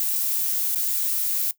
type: noise with dropouts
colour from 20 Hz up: violet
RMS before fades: -24 dBFS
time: 0-1.51 s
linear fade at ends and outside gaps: 1 ms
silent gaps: 0.749-0.757 s
effects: noise-tail reverb RT60 0.1 s tail -17 dB re dry